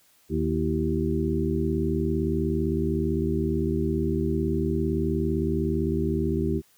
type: harmonic tone with a mistuned harmonic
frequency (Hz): 77.78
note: D#2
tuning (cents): 0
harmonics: 1 / 2 / 3 / 4 / 5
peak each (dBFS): -29 / -29 / -29 / -29 / -29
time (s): 0.29-6.62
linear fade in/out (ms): 50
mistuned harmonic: 4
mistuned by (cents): +98
effects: white hiss -61 dBFS RMS until 6.77 s